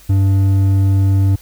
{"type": "tone with hard clipping", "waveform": "triangle", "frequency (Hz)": 97.2, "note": "G2", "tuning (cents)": -14, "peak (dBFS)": -11, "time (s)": [0.09, 1.36], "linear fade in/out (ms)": 10, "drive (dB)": 9, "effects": ["added 50 Hz sine -45 dBFS peak until 1.41 s", "white hiss -45 dBFS RMS until 1.41 s"]}